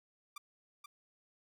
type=tone with echo; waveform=sawtooth; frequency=1181 Hz; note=D6; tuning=9 cents sharp; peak=-40 dBFS; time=0.36-0.38 s; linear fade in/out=5 ms; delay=480 ms; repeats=1; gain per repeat=-5 dB; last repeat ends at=0.86 s; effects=none